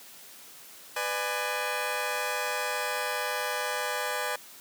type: chord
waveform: 15% pulse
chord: G# diminished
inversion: first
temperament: just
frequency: 498.4 / 598 / 830.6 Hz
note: B4 / D5 / G#5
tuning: +16 / +31 / 0 cents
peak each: -27 dBFS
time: 0.96-4.36 s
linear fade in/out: 5 ms
effects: white hiss -49 dBFS RMS until 4.6 s + high-pass 150 Hz 12 dB/octave